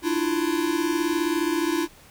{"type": "tone cluster", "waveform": "square", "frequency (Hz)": [297.8, 332.9, 352.1], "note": ["D4", "E4", "F4"], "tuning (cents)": [24, 17, 14], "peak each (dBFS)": [-28, -25, -30], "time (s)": [0.02, 1.88], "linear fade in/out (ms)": 50, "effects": ["pink hiss -51 dBFS RMS until 2.1 s"]}